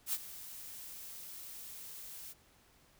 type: noise with ADSR envelope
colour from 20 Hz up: blue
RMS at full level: -33 dBFS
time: 0.06-2.34 s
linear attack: 73 ms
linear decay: 41 ms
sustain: -15 dB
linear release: 31 ms
effects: pink hiss -66 dBFS RMS until 2.99 s